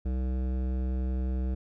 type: tone with hard clipping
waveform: triangle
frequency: 63.9 Hz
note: C2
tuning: 40 cents flat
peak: -29 dBFS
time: 0.05-1.55 s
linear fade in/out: 10 ms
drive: 18 dB
effects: none